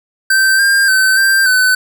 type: tone with pitch steps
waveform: square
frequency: 1555 / 1599 / 1534 / 1576 / 1511 Hz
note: G6 / G6 / G6 / G6 / F#6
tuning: -14 / +34 / -38 / +9 / +36 cents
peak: -9 dBFS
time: 0.3-1.75 s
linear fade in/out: 5 ms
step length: 290 ms
effects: none